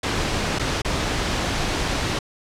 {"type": "noise with dropouts", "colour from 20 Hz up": "pink", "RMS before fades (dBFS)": -23, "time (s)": [0.03, 2.19], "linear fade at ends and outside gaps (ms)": 5, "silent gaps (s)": [[0.588, 0.594], [0.819, 0.847]], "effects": ["low-pass 6000 Hz 12 dB/octave"]}